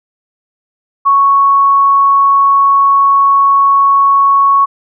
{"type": "tone", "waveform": "sine", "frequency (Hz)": 1108.7, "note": "C#6", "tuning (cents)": 0, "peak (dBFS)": -5, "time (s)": [1.05, 4.66], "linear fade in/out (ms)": 20, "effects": []}